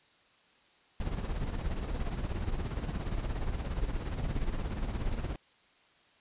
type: noise with tremolo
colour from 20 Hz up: brown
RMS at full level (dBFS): -31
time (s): 1-5.36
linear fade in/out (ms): 2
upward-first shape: sine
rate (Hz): 17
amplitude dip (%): 60
effects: white hiss -64 dBFS RMS until 6.2 s + resampled to 8000 Hz